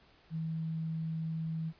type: tone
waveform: sine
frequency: 161.1 Hz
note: E3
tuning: 39 cents flat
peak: -33 dBFS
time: 0.3-1.73 s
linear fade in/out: 50 ms
effects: pink hiss -63 dBFS RMS until 1.79 s + resampled to 11025 Hz